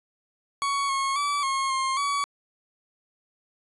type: tone with pitch steps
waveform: 40% pulse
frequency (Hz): 1118 / 1090 / 1151 / 1082 / 1064 / 1134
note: C#6 / C#6 / D6 / C#6 / C6 / C#6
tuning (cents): +14 / -29 / -35 / -42 / +29 / +39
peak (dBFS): -23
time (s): 0.62-2.24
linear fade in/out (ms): 0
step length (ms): 270
effects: resampled to 24000 Hz